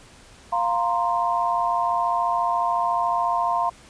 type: chord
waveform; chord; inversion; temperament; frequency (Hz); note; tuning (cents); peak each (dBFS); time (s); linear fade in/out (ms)
sine; F suspended fourth; none; equal; 698.5 / 932.3 / 1046.5; F5 / Bb5 / C6; 0 / 0 / 0; -24; 0.52-3.7; 10
effects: pink hiss -49 dBFS RMS until 3.89 s + resampled to 22050 Hz